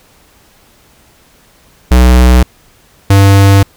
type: tone pair in turn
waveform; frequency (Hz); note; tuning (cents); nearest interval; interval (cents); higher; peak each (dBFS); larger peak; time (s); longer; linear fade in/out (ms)
square; 62.1 / 98.58; B1 / G2; +10 / +10; minor sixth; 800; second; -3; neither; 1.91-2.43 / 3.1-3.63; second; 5
effects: pink hiss -46 dBFS RMS until 3.76 s